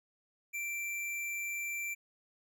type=tone; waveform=square; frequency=2349 Hz; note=D7; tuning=in tune; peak=-36 dBFS; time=0.53-1.95 s; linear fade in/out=20 ms; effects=none